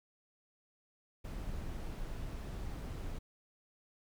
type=noise; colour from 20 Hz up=brown; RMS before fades=-41 dBFS; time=1.24-3.19 s; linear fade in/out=10 ms; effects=none